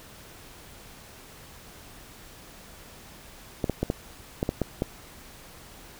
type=clicks; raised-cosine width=2 ms; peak=-11 dBFS; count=8; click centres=3.642 / 3.697 / 3.83 / 3.901 / 4.429 / 4.491 / 4.617 / 4.821 s; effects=pink hiss -48 dBFS RMS until 5.99 s